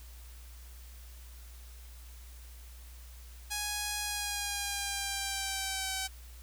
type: tone with pitch glide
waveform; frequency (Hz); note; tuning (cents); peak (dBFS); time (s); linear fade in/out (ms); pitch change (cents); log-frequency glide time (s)
5% pulse; 830.6 to 766.1; G#5 to G5; 0 to -40; -21; 3.5-6.08; 20; -140; 4.03-5.92
effects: added 60 Hz sine -47 dBFS peak until 6.42 s + white hiss -57 dBFS RMS until 6.42 s